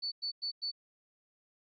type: tone bursts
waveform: sine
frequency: 4479 Hz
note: C#8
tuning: 17 cents sharp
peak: -33 dBFS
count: 4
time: 0.02-0.716 s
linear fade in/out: 20 ms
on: 99 ms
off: 100 ms
effects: none